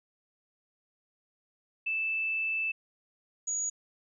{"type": "tone pair in turn", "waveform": "sine", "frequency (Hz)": [2637, 6777], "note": ["E7", "G#8"], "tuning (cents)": [0, 34], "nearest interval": "octave + major third", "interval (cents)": 1634, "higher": "second", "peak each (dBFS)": [-28, -29], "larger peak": "first", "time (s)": [[1.86, 2.72], [3.47, 3.7]], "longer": "first", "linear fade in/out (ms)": 10, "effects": []}